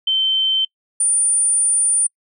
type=tone pair in turn; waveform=sine; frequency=3095 / 9275 Hz; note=G7 / D9; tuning=-23 / -23 cents; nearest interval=octave + perfect fifth; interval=1900 cents; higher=second; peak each=-14 dBFS; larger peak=neither; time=0.07-0.65 / 1-2.07 s; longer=second; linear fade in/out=5 ms; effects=noise-tail reverb RT60 0.1 s tail -26 dB re dry